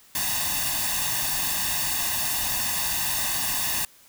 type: noise with comb filter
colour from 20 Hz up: white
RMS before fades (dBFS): -26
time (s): 0.15-3.85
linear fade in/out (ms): 2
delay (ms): 1.1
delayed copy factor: +0.9
effects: white hiss -54 dBFS RMS until 4.08 s